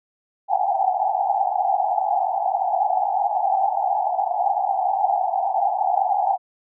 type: band-pass noise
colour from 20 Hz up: pink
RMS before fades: -21 dBFS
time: 0.48-6.38 s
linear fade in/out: 50 ms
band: 720 to 830 Hz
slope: 96 dB/octave
effects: none